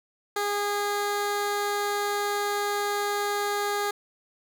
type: tone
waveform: 15% pulse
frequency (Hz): 409.5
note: G#4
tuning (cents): -24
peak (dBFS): -19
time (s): 0.36-3.91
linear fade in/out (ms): 5
effects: none